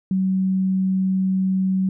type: tone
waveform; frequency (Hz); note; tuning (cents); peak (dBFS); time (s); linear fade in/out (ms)
sine; 189; F#3; +37; -17; 0.11-1.89; 2
effects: none